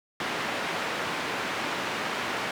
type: band-pass noise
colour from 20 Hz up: white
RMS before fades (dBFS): -31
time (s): 0.2-2.51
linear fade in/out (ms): 2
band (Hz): 160 to 2100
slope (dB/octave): 12
effects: none